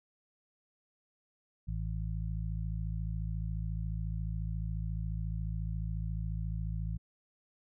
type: harmonic tone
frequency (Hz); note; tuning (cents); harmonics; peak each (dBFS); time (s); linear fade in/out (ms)
54.2; A1; -25; 1 / 2 / 3; -35 / -38 / -40; 1.67-6.98; 20
effects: none